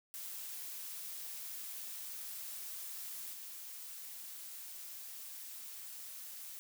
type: noise with level steps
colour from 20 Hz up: blue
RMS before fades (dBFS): -45 / -48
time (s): 0.14-6.59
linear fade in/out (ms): 0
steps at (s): 3.33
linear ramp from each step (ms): 5
effects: none